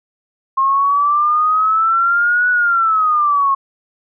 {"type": "exponential two-way sweep", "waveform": "sine", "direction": "up then down", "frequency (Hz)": [1068, 1480, 1082], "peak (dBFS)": -11, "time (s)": [0.57, 3.55], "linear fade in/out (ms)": 10, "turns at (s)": 2.5, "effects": []}